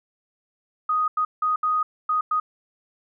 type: tone bursts at uneven times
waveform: sine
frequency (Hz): 1246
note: D#6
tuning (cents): +2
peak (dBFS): -19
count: 6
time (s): 0.89-1.08 / 1.17-1.25 / 1.42-1.56 / 1.63-1.83 / 2.09-2.21 / 2.31-2.4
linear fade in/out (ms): 5
effects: none